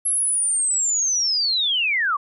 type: linear sweep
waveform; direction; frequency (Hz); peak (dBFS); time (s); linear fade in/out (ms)
sine; down; 11175 to 1087; -18; 0.05-2.17; 10
effects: none